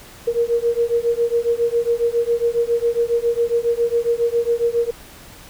sine beating tone pair, 466.2 / 473.5 Hz, A#4 / A#4, 0 / +27 cents, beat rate 7.3 Hz, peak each -19 dBFS, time 0.27-4.91 s, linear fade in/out 10 ms, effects pink hiss -42 dBFS RMS until 5.49 s

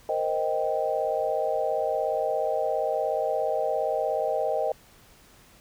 sine chord, C minor seventh, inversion third, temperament equal, 466.2 / 523.3 / 622.3 / 784 Hz, Bb4 / C5 / Eb5 / G5, 0 / 0 / 0 / 0 cents, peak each -31 / -30 / -27 / -30 dBFS, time 0.09-4.72 s, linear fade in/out 2 ms, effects pink hiss -55 dBFS RMS until 5.6 s

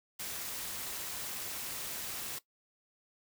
white noise with amplitude modulation, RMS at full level -38 dBFS, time 0.19-2.39 s, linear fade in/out 10 ms, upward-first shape sine, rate 255 Hz, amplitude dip 45%, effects noise-tail reverb RT60 0.1 s tail -17 dB re dry

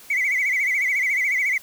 sine tone with vibrato, 2130 Hz, C7, 30 cents sharp, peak -17 dBFS, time 0.1-1.58 s, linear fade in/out 5 ms, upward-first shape sine, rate 14 Hz, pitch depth 130 cents each way, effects tanh soft clip ceiling -16 dBFS + white hiss -46 dBFS RMS until 1.62 s

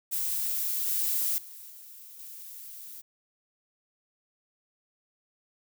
violet noise with level steps, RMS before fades -30 / -28 / -46 / -48 / -44 dBFS, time 0.11-3.02 s, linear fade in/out 20 ms, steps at 0.87 / 1.38 / 1.7 / 2.19 s, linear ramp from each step 2 ms, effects none

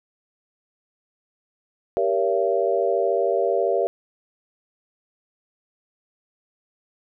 sine chord, G diminished seventh, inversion none, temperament just, 392 / 470.4 / 564.5 / 677.4 Hz, G4 / Bb4 / Db5 / Fb5, 0 / +16 / +31 / +47 cents, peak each -24 dBFS, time 1.97-3.87 s, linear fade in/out 0 ms, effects none

